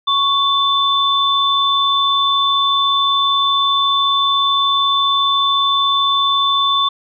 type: tone pair together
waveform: sine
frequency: 1108.7 / 3526 Hz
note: C#6 / A7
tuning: 0 / +3 cents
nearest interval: octave + minor sixth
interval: 2003 cents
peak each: -15 dBFS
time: 0.07-6.89 s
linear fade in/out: 10 ms
effects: none